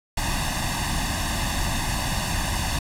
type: noise with comb filter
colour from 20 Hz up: pink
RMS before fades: -25 dBFS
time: 0.17-2.79 s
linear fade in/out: 5 ms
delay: 1.1 ms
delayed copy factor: +0.9
effects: low-pass 11000 Hz 12 dB/octave